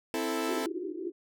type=chord; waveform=sawtooth; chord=A minor; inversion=first; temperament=equal; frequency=261.6 / 329.6 / 440 Hz; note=C4 / E4 / A4; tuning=0 / 0 / 0 cents; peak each=-31 / -29 / -30 dBFS; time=0.14-0.66 s; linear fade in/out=0 ms
type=band-pass noise; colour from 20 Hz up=white; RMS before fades=-36 dBFS; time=0.48-1.12 s; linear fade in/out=20 ms; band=310 to 390 Hz; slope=96 dB/octave
effects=none